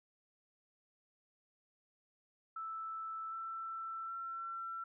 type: tone with pitch steps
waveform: sine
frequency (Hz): 1318.5 / 1333.8 / 1349.3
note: E6 / E6 / E6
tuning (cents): 0 / +20 / +40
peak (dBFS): -40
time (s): 2.56-4.84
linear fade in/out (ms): 5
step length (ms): 760
effects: none